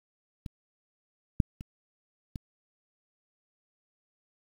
clicks, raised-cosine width 5 ms, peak -25 / -9 / -28 / -24 dBFS, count 4, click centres 0.462 / 1.402 / 1.609 / 2.358 s, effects 8-bit

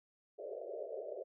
white band-pass noise, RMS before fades -44 dBFS, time 0.38-1.24 s, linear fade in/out 20 ms, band 380 to 650 Hz, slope 96 dB/octave, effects none

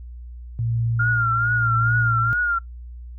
sine tone with tremolo, 116 Hz, A#2, 8 cents flat, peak -19 dBFS, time 0.59-2.33 s, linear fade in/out 0 ms, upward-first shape sine, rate 0.94 Hz, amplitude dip 45%
sine tone with vibrato, 1400 Hz, F6, 4 cents sharp, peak -18 dBFS, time 0.99-2.59 s, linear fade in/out 10 ms, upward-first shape triangle, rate 2.3 Hz, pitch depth 82 cents each way
effects noise-tail reverb RT60 0.1 s tail -21 dB re dry + added 60 Hz sine -34 dBFS peak until 3.18 s

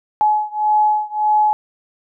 sine beating tone pair, 848 / 849.7 Hz, G#5 / G#5, +36 / +39 cents, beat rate 1.7 Hz, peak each -16 / -17 dBFS, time 0.21-1.53 s, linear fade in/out 0 ms, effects none

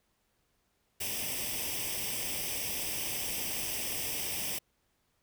white noise with comb filter, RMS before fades -35 dBFS, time 1-4.59 s, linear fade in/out 10 ms, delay 0.36 ms, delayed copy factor +0.75, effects pink hiss -75 dBFS RMS until 5.22 s

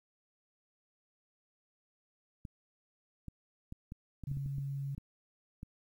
clicks, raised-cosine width 5 ms, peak -31 dBFS, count 11, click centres 2.452 / 3.283 / 3.724 / 3.921 / 4.237 / 4.315 / 4.371 / 4.461 / 4.583 / 4.98 / 5.631 s
sine tone, 138.7 Hz, C#3, 1 cent sharp, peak -35 dBFS, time 4.27-4.95 s, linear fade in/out 5 ms
effects 11-bit

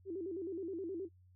sine tone with vibrato, 358.7 Hz, F4, 46 cents sharp, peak -38 dBFS, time 0.05-1.09 s, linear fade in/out 50 ms, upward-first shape square, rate 9.5 Hz, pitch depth 130 cents each way, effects noise-tail reverb RT60 0.1 s tail -22 dB re dry + added 91 Hz sine -61 dBFS peak until 1.35 s

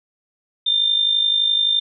sine tone with amplitude modulation, 3600 Hz, A7, 39 cents sharp, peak -12 dBFS, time 0.66-1.8 s, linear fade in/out 10 ms, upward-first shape sine, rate 51.7 Hz, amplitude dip 65%, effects none

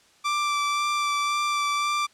sawtooth tone with vibrato, 1172 Hz, D6, 4 cents flat, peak -19 dBFS, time 0.24-2.07 s, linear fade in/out 20 ms, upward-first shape sine, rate 1.9 Hz, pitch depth 13 cents each way, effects white hiss -58 dBFS RMS until 2.13 s + low-pass 7000 Hz 12 dB/octave

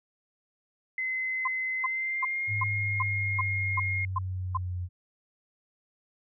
sine tone with pitch glide, 2049 to 2140 Hz, C7 to C7, -37 to +38 cents, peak -28 dBFS, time 0.98-4.05 s, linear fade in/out 2 ms, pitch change +75 cents, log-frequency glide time 1.76-2.49 s
sine tone bursts, 1040 Hz, C6, 11 cents flat, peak -25 dBFS, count 9, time 1.45-4.573 s, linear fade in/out 5 ms, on 27 ms, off 360 ms
sine linear sweep, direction down, 104.1 to 89.1 Hz, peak -30 dBFS, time 2.47-4.89 s, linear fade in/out 50 ms
effects none

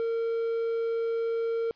triangle tone with quantisation, 458.5 Hz, A#4, 29 cents flat, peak -24 dBFS, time 0-1.71 s, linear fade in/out 0 ms, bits 8, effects white hiss -63 dBFS RMS until 1.75 s + resampled to 11025 Hz

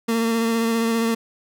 30% pulse tone with vibrato, 228.3 Hz, A#3, 36 cents flat, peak -16 dBFS, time 0.08-1.15 s, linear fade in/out 10 ms, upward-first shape triangle, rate 15 Hz, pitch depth 24 cents each way, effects none

